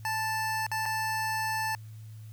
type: tone with dropouts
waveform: 25% pulse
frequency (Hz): 880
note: A5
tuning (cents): 0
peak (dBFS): -25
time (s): 0.05-1.75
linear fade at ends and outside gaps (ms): 1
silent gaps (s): 0.666-0.715 / 0.856-0.86
effects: added 109 Hz sine -42 dBFS peak until 2.32 s + white hiss -62 dBFS RMS until 2.32 s